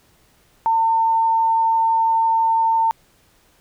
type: tone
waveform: sine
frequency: 903 Hz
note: A5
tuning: 45 cents sharp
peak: -14 dBFS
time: 0.66-2.91 s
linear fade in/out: 0 ms
effects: pink hiss -57 dBFS RMS until 3.6 s